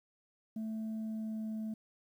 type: tone with pitch glide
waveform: sine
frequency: 220 to 218.5 Hz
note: A3 to A3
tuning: 0 to -12 cents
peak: -33 dBFS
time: 0.56-1.74 s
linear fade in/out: 5 ms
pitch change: -12 cents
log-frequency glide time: 0.94-1.5 s
effects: tanh soft clip ceiling -35 dBFS + 11-bit